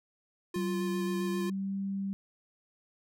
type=tone with vibrato; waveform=square; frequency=349.2 Hz; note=F4; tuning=in tune; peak=-34 dBFS; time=0.54-1.5 s; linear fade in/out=5 ms; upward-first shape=square; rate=7.5 Hz; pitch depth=11 cents each way
type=tone with pitch glide; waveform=sine; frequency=190 to 196.02 Hz; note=F#3 to G3; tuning=+46 to 0 cents; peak=-31 dBFS; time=0.56-2.13 s; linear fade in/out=0 ms; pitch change=+54 cents; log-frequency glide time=1.13-1.76 s
effects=none

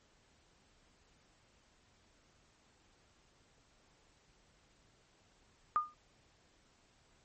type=tone with exponential decay; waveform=sine; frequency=1217 Hz; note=D#6; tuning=39 cents flat; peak=-24 dBFS; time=5.76-5.94 s; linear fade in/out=0 ms; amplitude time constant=39 ms; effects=pink hiss -69 dBFS RMS until 7.24 s + MP3 32 kbps

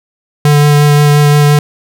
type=tone with vibrato; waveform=square; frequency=146.83 Hz; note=D3; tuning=in tune; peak=-5 dBFS; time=0.45-1.59 s; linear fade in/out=2 ms; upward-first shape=sine; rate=5.7 Hz; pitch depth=11 cents each way; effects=none

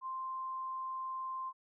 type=tone; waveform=sine; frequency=1046.5 Hz; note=C6; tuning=in tune; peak=-37 dBFS; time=0.01-1.53 s; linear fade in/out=50 ms; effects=none

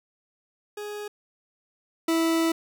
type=tone pair in turn; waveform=40% pulse; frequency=416.1 / 328.1 Hz; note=G#4 / E4; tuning=+3 / -8 cents; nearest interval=major third; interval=411 cents; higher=first; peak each=-32 / -20 dBFS; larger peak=second; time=0.77-1.08 / 2.08-2.52 s; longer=second; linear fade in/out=5 ms; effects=none

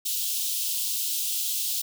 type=high-pass noise; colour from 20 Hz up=white; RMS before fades=-28 dBFS; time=0.05-1.82 s; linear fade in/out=10 ms; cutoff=2900 Hz; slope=48 dB/octave; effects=none

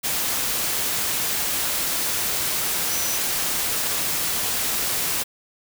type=tone in noise; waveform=sine; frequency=5930 Hz; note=F#8; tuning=3 cents sharp; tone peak=-29 dBFS; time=2.9-3.18 s; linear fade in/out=20 ms; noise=white; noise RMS=-24 dBFS; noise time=0.03-5.24 s; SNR=-8 dB; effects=none

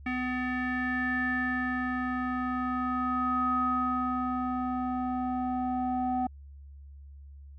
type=tone with low-pass filter sweep; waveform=square; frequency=251.9 Hz; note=B3; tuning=34 cents sharp; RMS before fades=-30 dBFS; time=0.06-6.27 s; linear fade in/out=5 ms; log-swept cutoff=2100 to 850 Hz; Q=8.6; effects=added 70 Hz sine -45 dBFS peak until 7.58 s

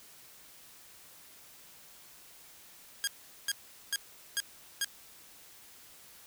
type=tone bursts; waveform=10% pulse; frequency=1626 Hz; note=G#6; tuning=37 cents flat; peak=-20 dBFS; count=5; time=3.04-4.845 s; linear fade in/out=0 ms; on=33 ms; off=410 ms; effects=white hiss -55 dBFS RMS until 6.26 s

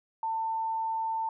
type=tone; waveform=sine; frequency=895 Hz; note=A5; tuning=29 cents sharp; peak=-28 dBFS; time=0.23-1.29 s; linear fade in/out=2 ms; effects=none

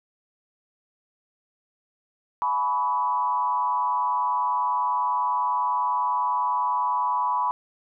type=tone with frequency modulation; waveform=sine; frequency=990 Hz; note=B5; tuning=4 cents sharp; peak=-21 dBFS; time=2.42-7.51 s; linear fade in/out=0 ms; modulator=140 Hz; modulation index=0.81; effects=none

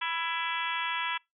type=harmonic tone with a mistuned harmonic; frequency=333.2 Hz; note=E4; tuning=19 cents sharp; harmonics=3 / 4 / 5 / 6 / 7 / 8 / 9 / 10; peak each=-34 / -38 / -37 / -38 / -39 / -38 / -43 / -38 dBFS; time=0.01-1.18 s; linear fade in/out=10 ms; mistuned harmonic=3; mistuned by=-24 cents; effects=noise-tail reverb RT60 0.2 s tail -26 dB re dry

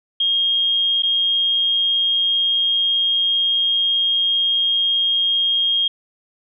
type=tone with dropouts; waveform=sine; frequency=3241 Hz; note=G#7; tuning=43 cents flat; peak=-15 dBFS; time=0.2-5.88 s; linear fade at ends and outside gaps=5 ms; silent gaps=1.023-1.032 s; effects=none

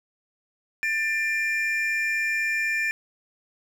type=tone pair together; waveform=triangle; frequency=1780 / 2384 Hz; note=A6 / D7; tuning=+20 / +25 cents; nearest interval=perfect fourth; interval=505 cents; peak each=-24 dBFS; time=0.83-2.91 s; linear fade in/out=0 ms; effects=none

